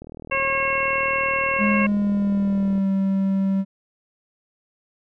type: click train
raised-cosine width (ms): 2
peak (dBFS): -25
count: 110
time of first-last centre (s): 0.02-2.779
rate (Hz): 39.5
type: harmonic tone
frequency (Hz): 543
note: C#5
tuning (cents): -36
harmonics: 1 / 2 / 3 / 4 / 5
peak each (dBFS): -26 / -25 / -29 / -25 / -25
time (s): 0.31-1.87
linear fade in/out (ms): 10
type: tone with pitch glide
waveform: triangle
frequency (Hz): 207.7 to 193.79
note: G#3 to G3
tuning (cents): 0 to -20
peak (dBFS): -16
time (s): 1.58-3.65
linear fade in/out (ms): 50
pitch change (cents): -120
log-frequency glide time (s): 1.71-2.89
effects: none